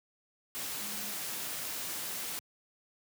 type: tone in noise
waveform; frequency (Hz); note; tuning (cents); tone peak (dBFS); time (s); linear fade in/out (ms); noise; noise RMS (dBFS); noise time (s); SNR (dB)
sine; 207.7; G#3; 0; -49; 0.81-1.12; 0; white; -38; 0.55-2.39; -14
effects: high-pass 100 Hz 12 dB/octave